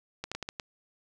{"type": "clicks", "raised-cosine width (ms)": 0.2, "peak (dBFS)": -18, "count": 6, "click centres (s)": [0.24, 0.316, 0.35, 0.427, 0.489, 0.598], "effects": []}